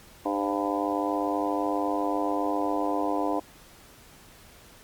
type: harmonic tone with a mistuned harmonic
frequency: 100.2 Hz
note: G2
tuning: 38 cents sharp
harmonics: 3 / 4 / 5 / 6 / 7 / 8 / 9 / 10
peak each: -29 / -35 / -33 / -37 / -31 / -36 / -36 / -34 dBFS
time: 0.25-3.4 s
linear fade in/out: 10 ms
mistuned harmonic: 5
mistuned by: +43 cents
effects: pink hiss -52 dBFS RMS until 4.83 s + Opus 48 kbps